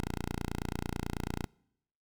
5% pulse tone, 29.14 Hz, A#0, in tune, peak -23 dBFS, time 0-1.45 s, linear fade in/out 0 ms, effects noise-tail reverb RT60 0.8 s tail -26 dB re dry

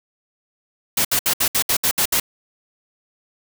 white noise bursts, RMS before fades -18 dBFS, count 9, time 0.97-2.2 s, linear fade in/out 5 ms, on 78 ms, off 66 ms, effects none

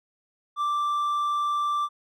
sine tone with hard clipping, 1174.7 Hz, D6, in tune, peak -24 dBFS, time 0.56-1.89 s, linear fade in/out 50 ms, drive 3 dB, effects none

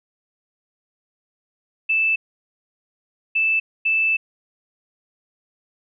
sine tone bursts at uneven times, 2637 Hz, E7, in tune, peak -16 dBFS, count 3, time 1.89-2.16 / 3.35-3.6 / 3.85-4.17 s, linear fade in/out 10 ms, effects none

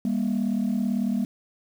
sine tone pair together, 201.3 / 239.4 Hz, G3 / A#3, +46 / +46 cents, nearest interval minor third, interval 300 cents, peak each -23 dBFS, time 0.05-1.25 s, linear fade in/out 2 ms, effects tanh soft clip ceiling -19 dBFS + 8-bit

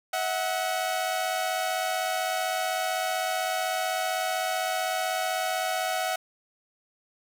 sawtooth tone pair together, 645 / 740.8 Hz, E5 / F#5, -38 / +2 cents, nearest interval major second, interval 240 cents, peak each -27 / -24 dBFS, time 0.13-6.16 s, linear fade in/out 5 ms, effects none

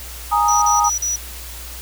sine chord, Ab suspended second, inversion none, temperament equal, 830.6 / 932.3 / 1244.5 Hz, Ab5 / Bb5 / Eb6, 0 / 0 / 0 cents, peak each -18 / -18 / -17 dBFS, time 0.31-0.9 s, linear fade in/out 20 ms
sine tone bursts, 5870 Hz, F#8, 15 cents flat, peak -18 dBFS, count 4, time 0.48-1.16 s, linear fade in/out 5 ms, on 140 ms, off 40 ms
effects added 60 Hz sine -34 dBFS peak until 1.81 s + white hiss -35 dBFS RMS until 1.81 s

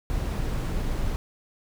brown noise, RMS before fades -27 dBFS, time 0.1-1.16 s, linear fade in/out 0 ms, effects none

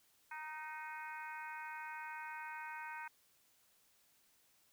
harmonic tone with a mistuned harmonic, 311.1 Hz, D#4, in tune, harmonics 3 / 4 / 5 / 6 / 7 / 8, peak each -47 / -57 / -49 / -55 / -54 / -55 dBFS, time 0.31-3.08 s, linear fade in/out 5 ms, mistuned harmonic 5, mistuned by -22 cents, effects white hiss -72 dBFS RMS until 4.72 s

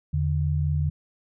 sine tone pair together, 82.41 / 147.26 Hz, E2 / D3, 0 / +5 cents, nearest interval minor seventh, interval 1005 cents, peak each -24 dBFS, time 0.13-0.9 s, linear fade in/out 10 ms, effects none

